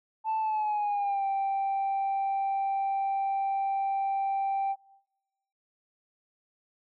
sine tone with pitch glide, 880 to 784 Hz, A5 to G5, 0 to 0 cents, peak -24 dBFS, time 0.24-4.76 s, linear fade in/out 50 ms, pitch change -200 cents, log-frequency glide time 0.39-1.25 s, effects noise-tail reverb RT60 1.0 s tail -24 dB re dry + tanh soft clip ceiling -24 dBFS

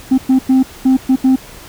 sine tone bursts at uneven times, 261.6 Hz, C4, in tune, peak -4 dBFS, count 6, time 0.11-0.18 / 0.29-0.39 / 0.49-0.63 / 0.85-0.97 / 1.09-1.16 / 1.24-1.36 s, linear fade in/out 10 ms, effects tanh soft clip ceiling -6 dBFS + pink hiss -36 dBFS RMS until 1.68 s

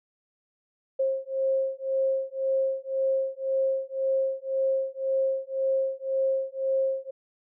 sine beating tone pair, 533 / 534.9 Hz, C5 / C5, +32 / +38 cents, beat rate 1.9 Hz, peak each -27 dBFS, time 0.99-7.11 s, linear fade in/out 10 ms, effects none

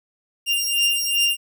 sawtooth beating tone pair, 2794 / 2796.6 Hz, F7 / F7, 0 / +2 cents, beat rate 2.6 Hz, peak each -18 dBFS, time 0.46-1.37 s, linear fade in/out 50 ms, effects none

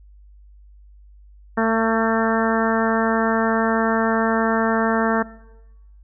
harmonic tone, 224.6 Hz, A3, 36 cents sharp, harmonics 1 / 2 / 3 / 4 / 5 / 6 / 7 / 8, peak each -20 / -23 / -25 / -26 / -27 / -28 / -28 / -29 dBFS, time 1.57-5.23 s, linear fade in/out 10 ms, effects noise-tail reverb RT60 1.0 s tail -20 dB re dry + added 50 Hz sine -44 dBFS peak until 6.03 s

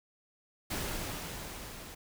pink noise with level ramp, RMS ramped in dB -35 to -47 dBFS, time 0.7-1.95 s, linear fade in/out 10 ms, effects none

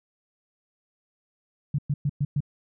sine tone bursts, 143.6 Hz, D3, 39 cents flat, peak -21 dBFS, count 5, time 1.74-2.405 s, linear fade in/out 5 ms, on 45 ms, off 110 ms, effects none

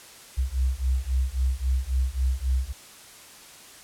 sine beating tone pair, 63 / 66.7 Hz, B1 / C2, +35 / +34 cents, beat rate 3.7 Hz, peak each -25 dBFS, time 0.37-2.73 s, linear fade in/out 20 ms, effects white hiss -47 dBFS RMS until 3.83 s + low-pass 11000 Hz 12 dB/octave

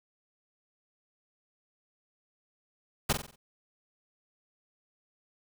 pink noise with echo, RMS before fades -25 dBFS, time 3.09-3.13 s, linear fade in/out 10 ms, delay 46 ms, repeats 5, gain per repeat -7 dB, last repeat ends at 3.36 s, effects none

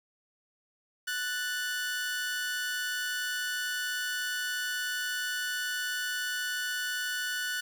sawtooth tone pair together, 1481 / 1764.6 Hz, F#6 / A6, +1 / +5 cents, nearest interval minor third, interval 304 cents, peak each -28 / -35 dBFS, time 1.07-7.61 s, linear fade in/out 10 ms, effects 9-bit

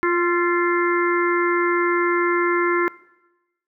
harmonic tone with a mistuned harmonic, 349.2 Hz, F4, in tune, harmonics 1 / 3 / 4 / 5 / 6, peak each -19 / -24 / -25 / -26 / -27 dBFS, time 0.03-2.88 s, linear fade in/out 0 ms, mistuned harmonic 4, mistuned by -37 cents, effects noise-tail reverb RT60 1.0 s tail -21 dB re dry

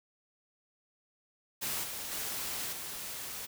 white noise with level steps, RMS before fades -35 / -40 / -37 / -41 dBFS, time 1.61-3.47 s, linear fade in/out 20 ms, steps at 1.83 / 2.11 / 2.72 s, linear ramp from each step 10 ms, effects none

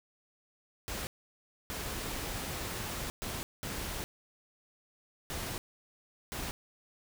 pink noise bursts at uneven times, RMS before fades -38 dBFS, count 6, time 0.88-1.07 / 1.7-3.1 / 3.22-3.43 / 3.63-4.04 / 5.3-5.58 / 6.32-6.51 s, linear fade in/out 0 ms, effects none

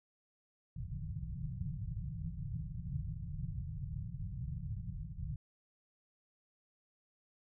white low-pass noise, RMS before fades -41 dBFS, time 0.76-5.36 s, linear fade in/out 5 ms, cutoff 170 Hz, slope 96 dB/octave, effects none

